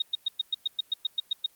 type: tone bursts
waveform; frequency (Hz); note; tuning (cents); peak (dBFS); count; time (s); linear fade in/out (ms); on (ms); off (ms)
sine; 3729; A#7; 0; -23; 12; 0-1.462; 5; 21; 110
effects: white hiss -61 dBFS RMS until 1.55 s + Opus 24 kbps